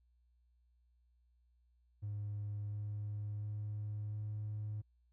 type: tone with pitch steps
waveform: triangle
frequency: 103.4 / 104.18 / 104.96 / 105.76 Hz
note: G#2 / G#2 / G#2 / G#2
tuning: -7 / +6 / +19 / +32 cents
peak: -35 dBFS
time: 2.02-4.82 s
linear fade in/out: 20 ms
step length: 700 ms
effects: tanh soft clip ceiling -35 dBFS + added 60 Hz sine -69 dBFS peak until 5.12 s